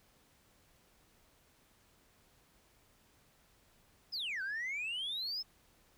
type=exponential two-way sweep; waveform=sine; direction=down then up; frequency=5310 to 1500 to 5310 Hz; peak=-34 dBFS; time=4.12-5.43 s; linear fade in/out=20 ms; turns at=4.42 s; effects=tanh soft clip ceiling -34 dBFS + pink hiss -68 dBFS RMS until 5.97 s